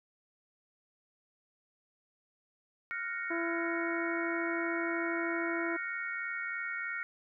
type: chord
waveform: sine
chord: Gb major seventh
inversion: third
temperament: equal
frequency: 1396.9 / 1480 / 1864.7 / 2217 Hz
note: F6 / Gb6 / Bb6 / Db7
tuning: 0 / 0 / 0 / 0 cents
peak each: -39 / -44 / -39 / -40 dBFS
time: 2.91-7.03 s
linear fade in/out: 0 ms
type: harmonic tone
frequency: 336 Hz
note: E4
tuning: 33 cents sharp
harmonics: 1 / 2 / 3 / 4 / 5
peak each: -34 / -40 / -44 / -46 / -48 dBFS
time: 3.3-5.77 s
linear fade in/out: 10 ms
effects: none